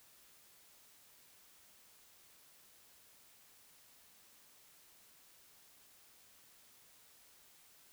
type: silence
effects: white hiss -64 dBFS RMS until 7.92 s